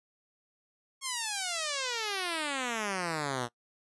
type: exponential sweep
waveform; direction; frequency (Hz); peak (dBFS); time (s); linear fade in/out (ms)
5% pulse; down; 1100 to 116.54; -20; 1.01-3.49; 50
effects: noise-tail reverb RT60 0.1 s tail -22 dB re dry + resampled to 24000 Hz